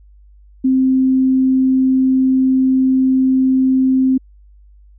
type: tone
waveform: sine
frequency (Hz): 261.6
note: C4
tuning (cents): 0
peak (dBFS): -10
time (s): 0.64-4.18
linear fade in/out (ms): 10
effects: added 50 Hz sine -42 dBFS peak until 4.98 s